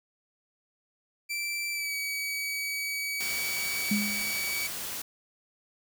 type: tone with pitch glide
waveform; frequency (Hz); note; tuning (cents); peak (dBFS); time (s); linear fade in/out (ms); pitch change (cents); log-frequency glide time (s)
sawtooth; 2338 to 2273; D7 to C#7; -8 to +43; -27; 1.29-4.68; 20; -49; 1.72-1.94
type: noise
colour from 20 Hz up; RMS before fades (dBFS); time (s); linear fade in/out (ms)
white; -36; 3.2-5.02; 5
type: tone with exponential decay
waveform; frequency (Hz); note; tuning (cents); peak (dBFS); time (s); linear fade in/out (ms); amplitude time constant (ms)
sine; 207.7; G#3; 0; -22; 3.91-4.47; 5; 120
effects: none